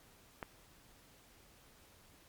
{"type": "click", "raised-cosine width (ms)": 0.5, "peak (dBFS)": -25, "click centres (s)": 0.428, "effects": ["pink hiss -63 dBFS RMS until 2.28 s", "MP3 96 kbps"]}